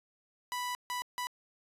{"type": "tone bursts at uneven times", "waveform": "sawtooth", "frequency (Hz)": 987.8, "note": "B5", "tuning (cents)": 0, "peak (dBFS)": -30, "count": 3, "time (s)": [[0.52, 0.75], [0.9, 1.02], [1.18, 1.27]], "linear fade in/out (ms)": 0, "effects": ["resampled to 32000 Hz"]}